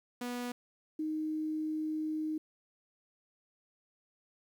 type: tone pair in turn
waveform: sawtooth / sine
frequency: 244.5 / 310.9 Hz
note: B3 / D#4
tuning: -17 / -1 cents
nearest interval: major third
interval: 416 cents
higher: second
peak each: -32 / -32 dBFS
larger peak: neither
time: 0.21-0.52 / 0.99-2.38 s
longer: second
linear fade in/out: 5 ms
effects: 11-bit